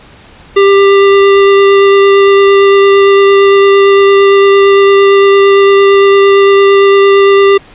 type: tone with vibrato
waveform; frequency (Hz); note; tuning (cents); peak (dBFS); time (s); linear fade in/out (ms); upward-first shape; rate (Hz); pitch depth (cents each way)
square; 395.9; G4; +17; -3; 0.56-7.58; 10; triangle; 8.8; 9
effects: pink hiss -37 dBFS RMS until 7.74 s + resampled to 8000 Hz